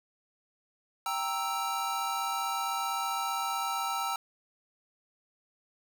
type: chord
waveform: square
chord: E diminished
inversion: first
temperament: equal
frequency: 784 / 932.3 / 1318.5 Hz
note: G5 / Bb5 / E6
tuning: 0 / 0 / 0 cents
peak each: -36 / -36 / -34 dBFS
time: 1.06-4.16 s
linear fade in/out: 2 ms
effects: none